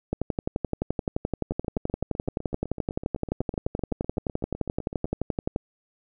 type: two click trains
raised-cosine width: 2 ms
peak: -21 / -12 dBFS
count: 29 / 64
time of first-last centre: 1.52-5.055 / 0.13-5.561 s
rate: 7.92 / 11.6 Hz
effects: none